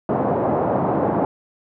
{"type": "band-pass noise", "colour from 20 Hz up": "white", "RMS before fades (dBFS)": -20, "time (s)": [0.09, 1.25], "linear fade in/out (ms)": 2, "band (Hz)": [110, 820], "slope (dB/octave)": 24, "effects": []}